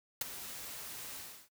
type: noise with ADSR envelope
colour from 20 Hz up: white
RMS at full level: -31 dBFS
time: 0.21-1.49 s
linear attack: 5 ms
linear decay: 14 ms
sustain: -14 dB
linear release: 320 ms
effects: noise-tail reverb RT60 0.1 s tail -25 dB re dry